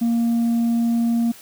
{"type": "tone with tanh clipping", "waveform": "sine", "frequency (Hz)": 233.1, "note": "A#3", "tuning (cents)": 0, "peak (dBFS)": -17, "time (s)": [0.01, 1.32], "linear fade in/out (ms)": 10, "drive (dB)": 2, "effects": ["white hiss -44 dBFS RMS until 1.41 s"]}